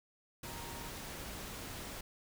sine tone in noise, 932.3 Hz, A#5, in tune, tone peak -51 dBFS, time 0.45-0.89 s, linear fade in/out 5 ms, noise pink, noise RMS -45 dBFS, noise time 0.43-2.01 s, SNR -9 dB, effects none

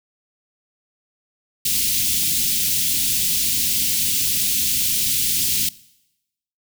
white band-stop noise, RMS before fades -20 dBFS, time 1.65-5.69 s, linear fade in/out 5 ms, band 270 to 2700 Hz, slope 24 dB/octave, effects noise-tail reverb RT60 0.9 s tail -21 dB re dry

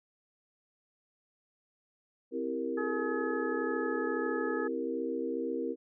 sine chord, C dominant seventh, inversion none, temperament equal, 261.6 / 329.6 / 392 / 466.2 Hz, C4 / E4 / G4 / Bb4, 0 / 0 / 0 / 0 cents, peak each -37 / -37 / -39 / -35 dBFS, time 2.31-5.76 s, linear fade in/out 50 ms
harmonic tone, 424.4 Hz, G#4, 38 cents sharp, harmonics 1 / 2 / 3 / 4, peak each -37 / -44 / -40 / -39 dBFS, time 2.77-4.68 s, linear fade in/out 10 ms
effects none

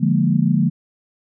sine chord, Bb dominant seventh, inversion first, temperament equal, 146.83 / 174.61 / 207.7 / 233.1 Hz, D3 / F3 / Ab3 / Bb3, 0 / 0 / 0 / 0 cents, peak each -19 / -18 / -20 / -20 dBFS, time 0-0.7 s, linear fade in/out 20 ms, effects none

